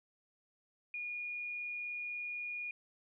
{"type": "tone", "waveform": "sine", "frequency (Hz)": 2439, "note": "D#7", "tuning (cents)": -35, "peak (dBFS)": -38, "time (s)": [0.94, 2.71], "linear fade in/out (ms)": 2, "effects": []}